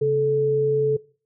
sine tone pair together, 136.9 / 434.6 Hz, C#3 / A4, -21 / -21 cents, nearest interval octave + minor sixth, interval 2000 cents, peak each -26 / -18 dBFS, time 0.01-0.97 s, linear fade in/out 10 ms, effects noise-tail reverb RT60 0.4 s tail -21 dB re dry

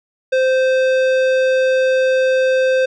sine tone with tanh clipping, 520 Hz, C5, 11 cents flat, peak -14 dBFS, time 0.32-2.86 s, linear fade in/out 10 ms, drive 15 dB, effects none

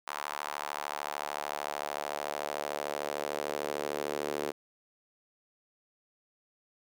sawtooth tone with high-pass filter sweep, 73.42 Hz, D2, in tune, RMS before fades -36 dBFS, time 0.07-4.52 s, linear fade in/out 10 ms, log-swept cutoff 1000 to 410 Hz, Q 2.1, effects none

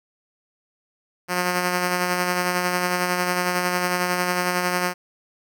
5% pulse tone with tremolo, 179.3 Hz, F3, 46 cents sharp, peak -8 dBFS, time 1.28-4.94 s, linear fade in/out 50 ms, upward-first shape sine, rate 11 Hz, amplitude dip 35%, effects none

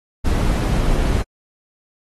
brown noise, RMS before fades -17 dBFS, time 0.24-1.23 s, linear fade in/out 20 ms, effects AAC 32 kbps

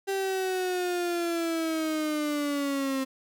35% pulse linear sweep, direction down, 392 to 264.1 Hz, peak -25 dBFS, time 0.07-3.05 s, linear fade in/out 20 ms, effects none

